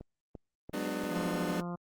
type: click train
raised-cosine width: 2 ms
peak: -30 dBFS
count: 4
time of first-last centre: 0.01-1.037 s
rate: 2.92 Hz
type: chord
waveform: 25% pulse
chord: G# half-diminished seventh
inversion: third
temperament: just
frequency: 186.89 / 207.7 / 249.2 / 299 Hz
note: F#3 / G#3 / B3 / D4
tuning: +18 / 0 / +16 / +31 cents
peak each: -36 / -36 / -35 / -33 dBFS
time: 0.73-1.61 s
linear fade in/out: 10 ms
type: harmonic tone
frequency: 174.61 Hz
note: F3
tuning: in tune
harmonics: 1 / 2 / 3 / 4 / 5 / 6 / 7 / 8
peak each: -36 / -44 / -47 / -46 / -50 / -48 / -49 / -56 dBFS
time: 1.11-1.76 s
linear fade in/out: 10 ms
effects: Opus 24 kbps